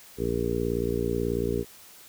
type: harmonic tone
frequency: 58.3 Hz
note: A#1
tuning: 1 cent sharp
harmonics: 1 / 2 / 3 / 4 / 5 / 6 / 7 / 8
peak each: -34 / -34 / -35 / -34 / -35 / -34 / -29 / -33 dBFS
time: 0.17-1.65 s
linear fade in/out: 50 ms
effects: white hiss -50 dBFS RMS until 2.08 s